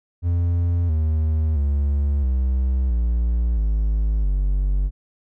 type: tone with pitch steps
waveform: triangle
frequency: 86.4 / 78.32 / 70.99 / 64.35 / 58.34 / 52.88 / 47.93 Hz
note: F2 / D#2 / C#2 / C2 / A#1 / G#1 / G1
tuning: -18 / +12 / +42 / -28 / +2 / +32 / -38 cents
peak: -15 dBFS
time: 0.22-4.91 s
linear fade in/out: 50 ms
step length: 670 ms
effects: none